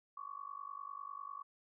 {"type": "tone with amplitude modulation", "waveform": "sine", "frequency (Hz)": 1128, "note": "C#6", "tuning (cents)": 30, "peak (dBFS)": -40, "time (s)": [0.17, 1.43], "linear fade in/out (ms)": 5, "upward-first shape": "sine", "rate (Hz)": 50, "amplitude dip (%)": 95, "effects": []}